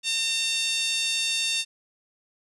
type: tone with high-pass filter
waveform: 5% pulse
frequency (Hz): 908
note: A#5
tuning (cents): -46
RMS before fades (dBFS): -26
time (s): 0.03-1.65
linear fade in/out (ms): 50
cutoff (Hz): 3100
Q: 4.7
effects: resampled to 24000 Hz + 10-bit